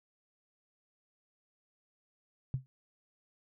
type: tone with exponential decay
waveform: sine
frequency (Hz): 130.81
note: C3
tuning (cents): 0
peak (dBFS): -26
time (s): 2.54-2.66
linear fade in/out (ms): 0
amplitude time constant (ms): 25
effects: none